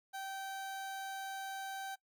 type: tone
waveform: 30% pulse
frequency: 776 Hz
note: G5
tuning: 18 cents flat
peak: -38 dBFS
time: 0.13-1.96 s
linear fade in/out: 20 ms
effects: noise-tail reverb RT60 0.1 s tail -21 dB re dry